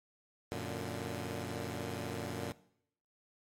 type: chord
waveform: 10% pulse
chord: Gb augmented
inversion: none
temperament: equal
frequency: 92.5 / 116.54 / 146.83 Hz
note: Gb2 / Bb2 / D3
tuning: 0 / 0 / 0 cents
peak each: -33 / -33 / -35 dBFS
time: 0.52-2.52 s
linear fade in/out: 0 ms
effects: noise-tail reverb RT60 0.7 s tail -19 dB re dry + MP3 64 kbps